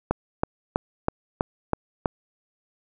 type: click train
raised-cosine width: 1 ms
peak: -7 dBFS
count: 7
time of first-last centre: 0.11-2.058 s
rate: 3.08 Hz
effects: none